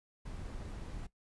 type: noise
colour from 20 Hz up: brown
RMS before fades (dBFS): -43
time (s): 0.25-1.07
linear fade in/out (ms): 10
effects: noise-tail reverb RT60 0.1 s tail -17 dB re dry + resampled to 24000 Hz